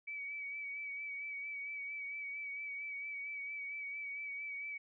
sine tone with vibrato, 2279 Hz, C#7, 47 cents sharp, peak -40 dBFS, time 0.07-4.78 s, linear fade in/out 10 ms, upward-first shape sine, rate 4.4 Hz, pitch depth 31 cents each way, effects none

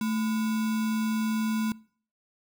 sine tone with sample-and-hold, 219.7 Hz, A3, 2 cents flat, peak -25 dBFS, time 0.01-1.72 s, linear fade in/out 2 ms, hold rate 1225 Hz, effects noise-tail reverb RT60 0.5 s tail -23 dB re dry

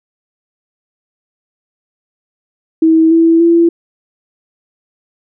sine tone with pitch steps, 322.4 / 329.7 / 337.3 Hz, E4 / E4 / E4, -38 / 0 / +40 cents, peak -5 dBFS, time 2.82-3.69 s, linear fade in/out 5 ms, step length 290 ms, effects none

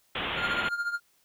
white low-pass noise, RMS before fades -32 dBFS, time 0.15-0.69 s, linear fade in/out 5 ms, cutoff 3500 Hz, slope 96 dB/octave
triangle tone with tremolo, 1406 Hz, F6, 11 cents sharp, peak -23 dBFS, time 0.36-1 s, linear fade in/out 50 ms, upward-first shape triangle, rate 14 Hz, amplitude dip 80%
effects white hiss -67 dBFS RMS until 1.24 s

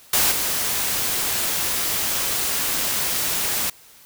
white noise with level steps, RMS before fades -18 / -23 dBFS, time 0.13-3.7 s, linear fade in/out 5 ms, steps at 0.31 s, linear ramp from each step 10 ms, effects white hiss -49 dBFS RMS until 4.05 s

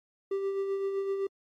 triangle tone with tremolo, 392 Hz, G4, in tune, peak -25 dBFS, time 0.31-1.27 s, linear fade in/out 5 ms, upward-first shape sine, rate 7.8 Hz, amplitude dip 40%, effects AAC 48 kbps

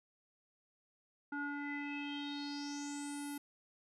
square tone with low-pass filter sweep, 287.5 Hz, D4, 37 cents flat, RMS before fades -42 dBFS, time 1.32-3.38 s, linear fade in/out 5 ms, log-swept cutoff 1300 to 12000 Hz, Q 6.6, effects none

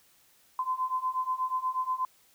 sine beating tone pair, 1022 / 1030.3 Hz, C6 / C6, -41 / -27 cents, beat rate 8.3 Hz, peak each -32 / -30 dBFS, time 0.59-2.05 s, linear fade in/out 2 ms, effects white hiss -63 dBFS RMS until 2.34 s

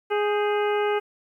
harmonic tone with a mistuned harmonic, 415.3 Hz, G#4, in tune, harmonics 1 / 2 / 3 / 4 / 5 / 6 / 7, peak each -22 / -28 / -32 / -34 / -36 / -38 / -39 dBFS, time 0.1-1 s, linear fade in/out 20 ms, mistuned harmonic 4, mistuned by -91 cents, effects 10-bit

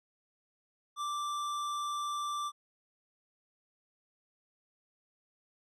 triangle tone with hard clipping, 1174.7 Hz, D6, in tune, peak -35 dBFS, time 0.96-2.52 s, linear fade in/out 50 ms, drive 17 dB, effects none

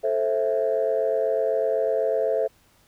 sine chord, A minor, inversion none, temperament just, 440 / 528 / 660 Hz, A4 / C5 / E5, 0 / +16 / +2 cents, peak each -24 dBFS, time 0.03-2.48 s, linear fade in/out 20 ms, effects tanh soft clip ceiling -13 dBFS + pink hiss -60 dBFS RMS until 2.87 s

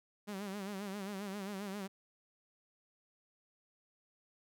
sawtooth tone with vibrato, 198.9 Hz, G3, 25 cents sharp, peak -36 dBFS, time 0.27-1.88 s, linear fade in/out 20 ms, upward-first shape sine, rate 7.5 Hz, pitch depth 88 cents each way, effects none

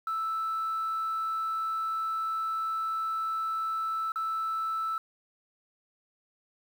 sine tone with dropouts, 1318.5 Hz, E6, in tune, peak -27 dBFS, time 0.07-4.98 s, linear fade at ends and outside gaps 2 ms, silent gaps 4.12-4.158 s, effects tanh soft clip ceiling -25 dBFS + 9-bit

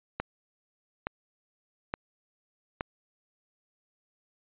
click train, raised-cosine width 0.5 ms, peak -15 dBFS, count 4, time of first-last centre 0.2-2.809 s, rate 1.15 Hz, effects resampled to 8000 Hz

